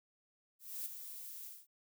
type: noise with ADSR envelope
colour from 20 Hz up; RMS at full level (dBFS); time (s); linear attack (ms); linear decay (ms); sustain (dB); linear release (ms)
violet; -40; 0.59-1.67; 270; 4; -8; 210
effects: none